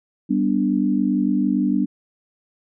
sine chord, G major, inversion none, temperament equal, 196 / 246.9 / 293.7 Hz, G3 / B3 / D4, 0 / 0 / 0 cents, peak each -21 dBFS, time 0.29-1.86 s, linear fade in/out 20 ms, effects none

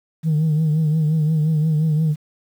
sine tone with vibrato, 155.7 Hz, D#3, 2 cents sharp, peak -13 dBFS, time 0.23-2.16 s, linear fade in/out 50 ms, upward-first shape triangle, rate 5.7 Hz, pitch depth 74 cents each way, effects tanh soft clip ceiling -13 dBFS + 8-bit

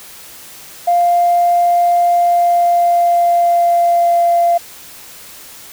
sine tone with pitch glide, 698.5 to 689.3 Hz, F5 to F5, 0 to -23 cents, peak -8 dBFS, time 0.87-4.58 s, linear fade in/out 10 ms, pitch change -23 cents, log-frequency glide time 2.03-4.22 s, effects tanh soft clip ceiling -4 dBFS + white hiss -36 dBFS RMS until 5.72 s

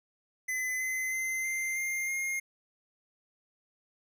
square tone with pitch steps, 2024 / 2045 / 2067 / 2088 / 2110 / 2132 Hz, B6 / C7 / C7 / C7 / C7 / C7, +42 / -40 / -22 / -4 / +14 / +32 cents, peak -31 dBFS, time 0.48-2.4 s, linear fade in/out 10 ms, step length 320 ms, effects none

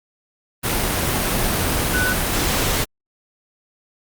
sine tone in noise, 1490 Hz, F#6, 12 cents sharp, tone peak -19 dBFS, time 1.93-2.14 s, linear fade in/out 20 ms, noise pink, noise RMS -20 dBFS, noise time 0.63-2.85 s, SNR -2 dB, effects Opus 32 kbps

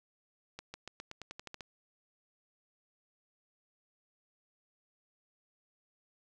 accelerating click train, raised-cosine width 0.2 ms, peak -26 dBFS, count 11, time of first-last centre 0.59-1.608 s, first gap 150 ms, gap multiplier 0.91, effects none

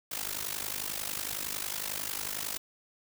white noise with amplitude modulation, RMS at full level -32 dBFS, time 0.11-2.58 s, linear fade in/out 10 ms, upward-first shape sine, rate 51 Hz, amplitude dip 85%, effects none

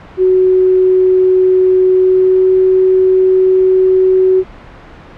sine tone with pitch glide, 371.6 to 374.4 Hz, F#4 to F#4, +7 to +20 cents, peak -6 dBFS, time 0.17-4.44 s, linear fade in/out 50 ms, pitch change +13 cents, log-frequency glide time 1.96-2.52 s, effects pink hiss -35 dBFS RMS until 5.17 s + low-pass 2000 Hz 12 dB/octave

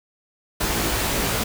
pink noise with comb filter, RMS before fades -23 dBFS, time 0.6-1.44 s, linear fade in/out 10 ms, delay 18 ms, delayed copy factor +0.85, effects none

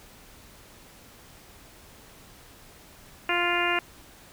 harmonic tone, 349.2 Hz, F4, in tune, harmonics 1 / 2 / 3 / 4 / 5 / 6 / 7 / 8, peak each -31 / -31 / -31 / -31 / -31 / -31 / -31 / -31 dBFS, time 3.29-3.79 s, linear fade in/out 2 ms, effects pink hiss -51 dBFS RMS until 4.32 s

